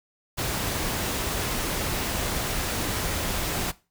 pink noise, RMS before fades -28 dBFS, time 0.37-3.72 s, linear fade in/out 20 ms, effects noise-tail reverb RT60 0.3 s tail -19 dB re dry

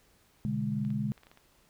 sine chord, G# diminished, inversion first, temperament equal with one note detuned, 123.47 / 144.98 / 207.7 Hz, B2 / D3 / G#3, 0 / -22 / 0 cents, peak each -35 / -34 / -31 dBFS, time 0.45-1.12 s, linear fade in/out 0 ms
clicks, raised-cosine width 0.3 ms, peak -38 dBFS, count 7, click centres 0.85 / 0.904 / 1.178 / 1.234 / 1.269 / 1.315 / 1.374 s
effects pink hiss -65 dBFS RMS until 1.69 s

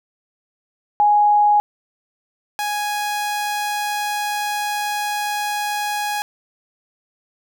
sine / sawtooth tone pair in turn, 830.6 / 830.6 Hz, G#5 / G#5, 0 / 0 cents, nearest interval unison, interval 0 cents, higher neither, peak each -11 / -17 dBFS, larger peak first, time 1-1.6 / 2.59-6.22 s, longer second, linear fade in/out 0 ms, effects none

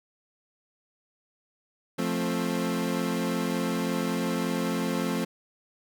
30% pulse chord, F major, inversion none, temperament equal with one note detuned, 174.61 / 220 / 263.4 Hz, F3 / A3 / C4, 0 / 0 / +12 cents, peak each -28 dBFS, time 1.98-5.25 s, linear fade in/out 10 ms, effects none

